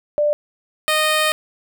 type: tone pair in turn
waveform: sine / 10% pulse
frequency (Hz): 592 / 617.9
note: D5 / D#5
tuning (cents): +14 / -12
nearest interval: minor second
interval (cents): 74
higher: second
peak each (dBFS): -14 / -7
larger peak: second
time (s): 0.18-0.33 / 0.88-1.32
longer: second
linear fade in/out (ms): 0
effects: none